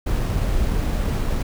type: noise with sample-and-hold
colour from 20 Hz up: brown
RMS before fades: -21 dBFS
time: 0.06-1.43 s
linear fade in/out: 10 ms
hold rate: 11025 Hz
effects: none